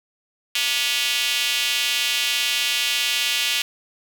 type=tone with high-pass filter; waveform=square; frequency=130.81 Hz; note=C3; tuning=in tune; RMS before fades=-22 dBFS; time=0.55-3.62 s; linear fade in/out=2 ms; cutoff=2900 Hz; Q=2.4; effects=none